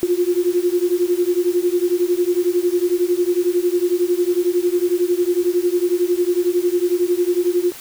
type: beating tone pair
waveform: sine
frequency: 348.7 / 359.7 Hz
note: F4 / F#4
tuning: -3 / -49 cents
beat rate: 11 Hz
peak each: -18 dBFS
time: 0.03-7.72 s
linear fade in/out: 0 ms
effects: white hiss -37 dBFS RMS until 7.8 s